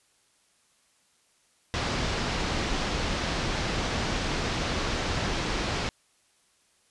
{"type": "low-pass noise", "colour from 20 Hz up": "pink", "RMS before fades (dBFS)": -29, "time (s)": [1.74, 5.89], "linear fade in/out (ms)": 0, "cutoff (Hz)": 5800, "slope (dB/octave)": 24, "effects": ["white hiss -66 dBFS RMS until 6.9 s", "resampled to 24000 Hz"]}